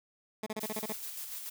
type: tone bursts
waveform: 15% pulse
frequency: 215.9 Hz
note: A3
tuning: 33 cents flat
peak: -28 dBFS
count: 8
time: 0.43-0.926 s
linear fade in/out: 5 ms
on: 34 ms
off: 32 ms
type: noise with tremolo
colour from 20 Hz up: blue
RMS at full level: -40 dBFS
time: 0.6-1.5 s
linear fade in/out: 10 ms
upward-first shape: square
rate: 7 Hz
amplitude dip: 35%
effects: none